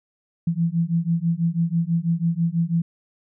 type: beating tone pair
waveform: sine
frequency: 164.81 / 170.91 Hz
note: E3 / F3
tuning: 0 / -37 cents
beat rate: 6.1 Hz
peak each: -22 dBFS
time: 0.47-2.82 s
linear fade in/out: 5 ms
effects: none